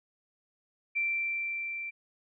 sine tone with level ramp, 2349 Hz, D7, in tune, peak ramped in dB -26 to -35 dBFS, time 0.95-1.91 s, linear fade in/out 20 ms, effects none

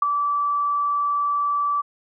sine tone with ADSR envelope, 1158 Hz, D6, 25 cents flat, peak -11 dBFS, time 0.02-1.82 s, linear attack 5 ms, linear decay 10 ms, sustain -8 dB, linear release 18 ms, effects none

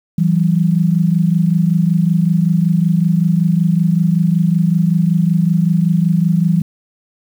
sine tone pair together, 165.1 / 190.4 Hz, E3 / F#3, +3 / +50 cents, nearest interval major second, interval 247 cents, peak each -12 / -15 dBFS, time 0.18-6.62 s, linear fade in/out 5 ms, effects 7-bit

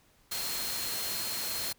sine tone in noise, 4225 Hz, C8, 16 cents sharp, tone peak -38 dBFS, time 0.31-1.73 s, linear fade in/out 10 ms, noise white, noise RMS -35 dBFS, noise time 0.31-1.73 s, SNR -6 dB, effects pink hiss -65 dBFS RMS until 1.78 s

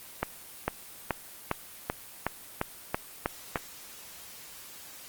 accelerating click train, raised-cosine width 0.5 ms, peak -11 dBFS, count 10, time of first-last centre 0.23-3.558 s, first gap 450 ms, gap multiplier 0.95, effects white hiss -47 dBFS RMS until 5.08 s + Opus 24 kbps

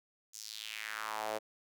sawtooth tone with high-pass filter sweep, 108.6 Hz, A2, 22 cents flat, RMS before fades -41 dBFS, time 0.33-1.39 s, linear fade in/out 20 ms, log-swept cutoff 6700 to 520 Hz, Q 2.8, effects none

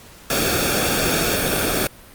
pink noise with comb filter, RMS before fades -20 dBFS, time 0.3-1.87 s, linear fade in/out 2 ms, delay 1 ms, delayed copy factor -0.65, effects pink hiss -44 dBFS RMS until 2.14 s + Opus 48 kbps

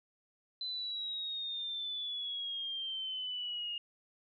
sine exponential sweep, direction down, 4044 to 2840 Hz, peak -36 dBFS, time 0.61-3.78 s, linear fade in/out 2 ms, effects none

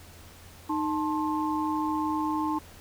sine tone cluster, 308.7 / 878 / 1061 Hz, D#4 / A5 / C6, -14 / -4 / +24 cents, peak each -28 / -31 / -32 dBFS, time 0.69-2.59 s, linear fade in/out 10 ms, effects added 86 Hz sine -51 dBFS peak until 2.8 s + pink hiss -51 dBFS RMS until 2.8 s

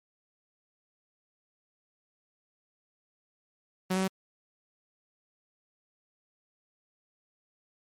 sawtooth tone with pitch steps, 185.9 / 189 / 190.1 Hz, F#3 / F#3 / F#3, +8 / +37 / +47 cents, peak -22 dBFS, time 3.9-4.08 s, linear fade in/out 10 ms, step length 60 ms, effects MP3 64 kbps

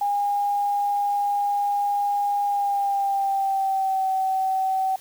sine tone with pitch glide, 813 to 763 Hz, G#5 to G5, -37 to -47 cents, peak -20 dBFS, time 0.01-4.96 s, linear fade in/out 5 ms, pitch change -110 cents, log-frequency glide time 2.44-4.08 s, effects white hiss -48 dBFS RMS until 5 s

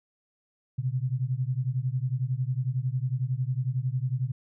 sine beating tone pair, 123.47 / 134.47 Hz, B2 / C3, 0 / +48 cents, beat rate 11 Hz, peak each -28 / -29 dBFS, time 0.78-4.32 s, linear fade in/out 10 ms, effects none

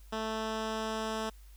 10% pulse tone with low-pass filter sweep, 220 Hz, A3, in tune, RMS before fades -35 dBFS, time 0.12-1.3 s, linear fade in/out 10 ms, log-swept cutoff 5300 to 8700 Hz, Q 0.78, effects added 50 Hz sine -50 dBFS peak until 1.56 s + white hiss -64 dBFS RMS until 1.56 s

